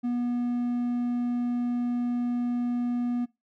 triangle tone with hard clipping, 242.5 Hz, B3, 31 cents flat, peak -26 dBFS, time 0.03-3.26 s, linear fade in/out 20 ms, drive 6 dB, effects noise-tail reverb RT60 0.2 s tail -20 dB re dry

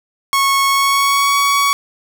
sawtooth tone with pitch glide, 1100 to 1123.8 Hz, C#6 to C#6, -14 to +23 cents, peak -8 dBFS, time 0.33-1.73 s, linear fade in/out 0 ms, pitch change +37 cents, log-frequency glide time 0.67-1.37 s, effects none

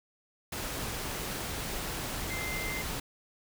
sine tone in noise, 2084 Hz, C7, 7 cents flat, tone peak -36 dBFS, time 2.3-2.82 s, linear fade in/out 5 ms, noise pink, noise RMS -36 dBFS, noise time 0.52-3 s, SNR -3 dB, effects none

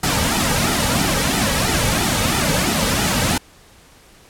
pink noise with flanger, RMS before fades -18 dBFS, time 0.03-3.38 s, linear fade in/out 5 ms, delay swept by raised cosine 1.8 to 2.9 ms, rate 3 Hz, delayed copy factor -0.7, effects pink hiss -48 dBFS RMS until 4.29 s + low-pass 12000 Hz 12 dB/octave

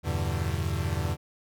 40% pulse chord, E minor seventh, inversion none, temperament equal, 82.41 / 98 / 123.47 / 146.83 Hz, E2 / G2 / B2 / D3, 0 / 0 / 0 / 0 cents, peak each -29 / -31 / -34 / -33 dBFS, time 0.03-1.17 s, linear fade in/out 50 ms, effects none

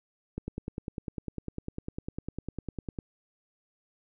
click train, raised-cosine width 3 ms, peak -21 dBFS, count 27, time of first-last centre 0.38-2.988 s, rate 9.97 Hz, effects none

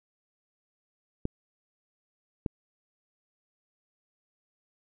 clicks, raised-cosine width 3 ms, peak -16 dBFS, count 2, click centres 1.254 / 2.462 s, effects none

